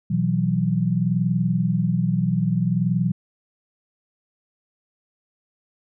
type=chord; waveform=sine; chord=B suspended fourth; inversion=none; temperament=just; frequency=123.47 / 164.63 / 185.21 Hz; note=B2 / E3 / F#3; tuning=0 / -2 / +2 cents; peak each=-24 / -22 / -22 dBFS; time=0.1-3.12 s; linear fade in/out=10 ms; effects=none